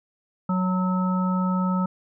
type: harmonic tone with a mistuned harmonic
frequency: 185 Hz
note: F#3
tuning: in tune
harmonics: 1 / 3 / 5 / 7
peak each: -21 / -35 / -32 / -30 dBFS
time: 0.49-1.86 s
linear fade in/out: 5 ms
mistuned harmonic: 5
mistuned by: -26 cents
effects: none